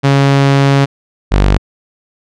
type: tone pair in turn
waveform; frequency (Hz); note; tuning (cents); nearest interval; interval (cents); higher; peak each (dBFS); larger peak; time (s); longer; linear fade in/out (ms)
sawtooth; 138.59 / 49; C#3 / G1; 0 / 0; octave + tritone; 1800; first; -3; neither; 0.03-0.86 / 1.31-1.58; first; 20
effects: low-pass 5000 Hz 12 dB/octave